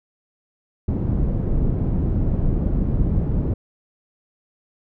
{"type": "low-pass noise", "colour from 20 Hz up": "pink", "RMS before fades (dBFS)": -20, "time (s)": [0.88, 3.54], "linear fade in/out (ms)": 5, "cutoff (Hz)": 250, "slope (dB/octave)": 12, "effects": []}